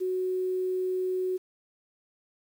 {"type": "tone with quantisation", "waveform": "sine", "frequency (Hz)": 370, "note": "F#4", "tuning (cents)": 0, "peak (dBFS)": -26, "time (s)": [0, 1.38], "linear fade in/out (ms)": 20, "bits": 9, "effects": []}